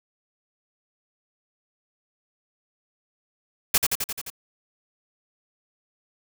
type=noise with echo; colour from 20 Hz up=white; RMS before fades=-18 dBFS; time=3.74-3.78 s; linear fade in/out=5 ms; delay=87 ms; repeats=6; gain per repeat=-3 dB; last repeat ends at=4.302 s; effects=none